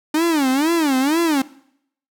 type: tone with vibrato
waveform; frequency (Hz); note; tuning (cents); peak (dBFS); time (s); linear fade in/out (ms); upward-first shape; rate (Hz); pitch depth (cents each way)
45% pulse; 296.4; D4; +16; -15; 0.14-1.42; 5; sine; 2.1; 240
effects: noise-tail reverb RT60 0.7 s tail -20 dB re dry